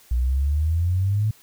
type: exponential sweep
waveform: sine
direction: up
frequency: 59 to 110.3 Hz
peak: -18 dBFS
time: 0.11-1.31 s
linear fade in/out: 5 ms
effects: white hiss -53 dBFS RMS until 1.42 s